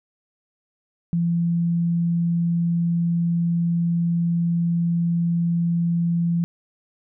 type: tone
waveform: sine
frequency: 170 Hz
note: F3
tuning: 46 cents flat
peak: -18 dBFS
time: 1.13-6.44 s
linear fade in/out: 0 ms
effects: none